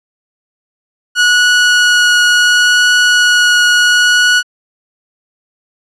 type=tone with vibrato; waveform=sawtooth; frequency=1460 Hz; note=F#6; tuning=24 cents flat; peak=-3 dBFS; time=1.15-4.43 s; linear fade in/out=50 ms; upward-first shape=triangle; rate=0.7 Hz; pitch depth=9 cents each way; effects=low-pass 7000 Hz 12 dB/octave